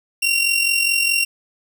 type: tone with amplitude modulation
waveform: sawtooth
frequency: 2752 Hz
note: F7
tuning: 26 cents flat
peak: -10 dBFS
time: 0.22-1.25 s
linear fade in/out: 10 ms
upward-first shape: sine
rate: 44.8 Hz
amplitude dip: 55%
effects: none